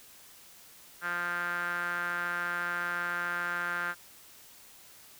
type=tone with band-pass filter; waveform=sawtooth; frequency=174.61 Hz; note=F3; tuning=in tune; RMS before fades=-33 dBFS; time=1.01-3.95 s; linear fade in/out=50 ms; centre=1500 Hz; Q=7.4; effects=white hiss -54 dBFS RMS until 5.19 s